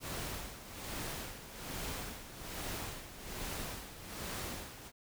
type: noise with tremolo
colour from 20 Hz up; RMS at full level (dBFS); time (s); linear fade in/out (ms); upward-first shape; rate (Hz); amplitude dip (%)
pink; -40; 0-4.92; 50; sine; 1.2; 70
effects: none